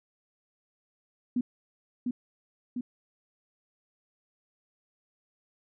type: tone with echo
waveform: sine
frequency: 246.2 Hz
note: B3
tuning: 5 cents flat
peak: -24 dBFS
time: 1.36-1.41 s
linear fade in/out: 5 ms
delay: 700 ms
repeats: 2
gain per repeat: -3 dB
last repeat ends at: 2.81 s
effects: none